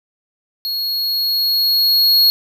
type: tone with level ramp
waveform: square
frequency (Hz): 4316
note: C#8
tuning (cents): -47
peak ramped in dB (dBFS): -20 to -9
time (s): 0.65-2.3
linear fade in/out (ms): 0
effects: none